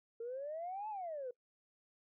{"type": "exponential two-way sweep", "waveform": "sine", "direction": "up then down", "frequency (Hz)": [451.9, 880, 479.6], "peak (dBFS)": -39, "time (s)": [0.2, 1.31], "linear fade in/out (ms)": 5, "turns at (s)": 0.89, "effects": ["noise-tail reverb RT60 0.1 s tail -22 dB re dry", "tanh soft clip ceiling -35 dBFS"]}